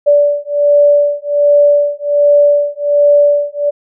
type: beating tone pair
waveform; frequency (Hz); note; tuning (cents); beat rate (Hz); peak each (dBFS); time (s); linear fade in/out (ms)
sine; 580 / 581.3; D5 / D5; -22 / -18; 1.3; -10; 0.06-3.71; 20
effects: none